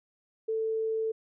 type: tone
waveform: sine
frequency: 443.3 Hz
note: A4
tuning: 13 cents sharp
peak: -27 dBFS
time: 0.48-1.12 s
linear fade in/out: 10 ms
effects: none